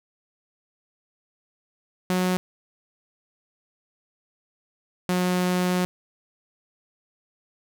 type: tone pair in turn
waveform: sawtooth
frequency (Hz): 182.9 / 180.9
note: F#3 / F#3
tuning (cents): -20 / -39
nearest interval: unison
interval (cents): 19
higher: first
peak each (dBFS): -17 / -17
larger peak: neither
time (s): 2.1-2.37 / 5.09-5.85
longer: second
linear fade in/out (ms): 0
effects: none